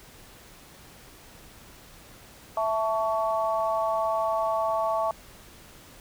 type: chord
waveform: sine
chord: A major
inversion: second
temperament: equal with one note detuned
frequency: 659.3 / 880 / 1122.3 Hz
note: E5 / A5 / C#6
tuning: 0 / 0 / +21 cents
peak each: -26 / -29 / -29 dBFS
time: 2.57-5.11 s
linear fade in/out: 2 ms
effects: pink hiss -50 dBFS RMS until 6 s